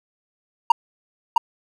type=tone with echo; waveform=triangle; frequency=932.3 Hz; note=A#5; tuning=in tune; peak=-6 dBFS; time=0.7-0.72 s; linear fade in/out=5 ms; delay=660 ms; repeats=1; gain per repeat=-3 dB; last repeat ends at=1.38 s; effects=none